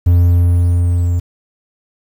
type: tone with level ramp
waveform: triangle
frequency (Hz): 87.31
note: F2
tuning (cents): 0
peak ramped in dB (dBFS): -4 to -10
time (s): 0.06-1.2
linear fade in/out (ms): 10
effects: 7-bit